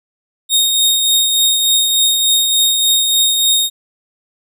sawtooth tone with tremolo, 3713 Hz, A#7, 8 cents flat, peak -6 dBFS, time 0.49-3.7 s, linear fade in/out 50 ms, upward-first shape triangle, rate 3.4 Hz, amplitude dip 40%, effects none

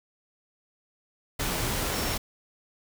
sine tone in noise, 5450 Hz, F8, 43 cents flat, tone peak -39 dBFS, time 1.93-2.15 s, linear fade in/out 10 ms, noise pink, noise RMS -29 dBFS, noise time 1.39-2.18 s, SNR -13 dB, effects none

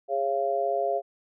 harmonic tone, 137.5 Hz, C#3, 14 cents flat, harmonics 3 / 4 / 5, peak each -30 / -29 / -26 dBFS, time 0.08-1.02 s, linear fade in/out 50 ms, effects none

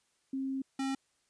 sine / square tone pair in turn, 267.6 / 269.2 Hz, C4 / C4, +39 / +49 cents, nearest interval unison, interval 10 cents, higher second, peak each -32 / -32 dBFS, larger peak neither, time 0.33-0.62 / 0.79-0.95 s, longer first, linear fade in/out 5 ms, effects white hiss -74 dBFS RMS until 1.29 s + resampled to 22050 Hz

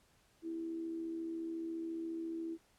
sine tone with amplitude modulation, 329.6 Hz, E4, in tune, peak -36 dBFS, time 0.42-2.58 s, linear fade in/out 50 ms, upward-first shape sine, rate 74.3 Hz, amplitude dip 40%, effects pink hiss -70 dBFS RMS until 2.78 s + low-pass 12000 Hz 12 dB/octave

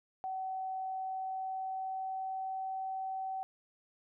sine tone with pitch glide, 758 to 763.3 Hz, F#5 to G5, +42 to -46 cents, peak -35 dBFS, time 0.24-3.43 s, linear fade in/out 0 ms, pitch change +12 cents, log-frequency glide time 0.74-2.78 s, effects none

